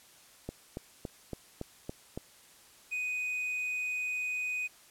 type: click train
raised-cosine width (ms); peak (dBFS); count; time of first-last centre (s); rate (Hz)
2; -23; 7; 0.49-2.175; 3.56
type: tone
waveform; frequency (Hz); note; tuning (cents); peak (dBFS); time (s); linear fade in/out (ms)
triangle; 2493; D#7; +3; -30; 2.91-4.68; 20
effects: white hiss -58 dBFS RMS until 4.9 s + low-pass 12000 Hz 12 dB/octave